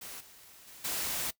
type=noise with level steps; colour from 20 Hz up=white; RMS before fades=-44 / -55 / -51 / -34 dBFS; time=0.01-1.31 s; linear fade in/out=10 ms; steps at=0.2 / 0.67 / 0.84 s; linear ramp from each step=10 ms; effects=noise-tail reverb RT60 0.1 s tail -19 dB re dry